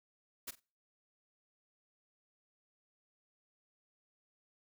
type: noise with echo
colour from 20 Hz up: white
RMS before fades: -42 dBFS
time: 0.47-0.51 s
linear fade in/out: 10 ms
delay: 46 ms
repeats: 2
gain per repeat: -15 dB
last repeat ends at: 0.602 s
effects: noise-tail reverb RT60 0.4 s tail -26 dB re dry